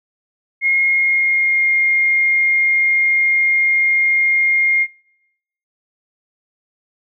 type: tone with pitch glide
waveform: sine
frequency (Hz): 2148 to 2127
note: C7 to C7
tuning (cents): +45 to +28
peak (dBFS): -12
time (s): 0.61-4.87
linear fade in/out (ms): 50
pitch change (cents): -17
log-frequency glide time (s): 0.84-1.69
effects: noise-tail reverb RT60 0.9 s tail -26 dB re dry